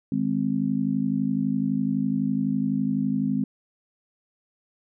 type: chord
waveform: sine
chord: Ab major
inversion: second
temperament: just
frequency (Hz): 155.74 / 207.7 / 259.6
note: Eb3 / Ab3 / C4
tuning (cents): +2 / 0 / -13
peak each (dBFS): -30 / -25 / -25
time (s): 0.12-3.44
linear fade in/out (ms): 2
effects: none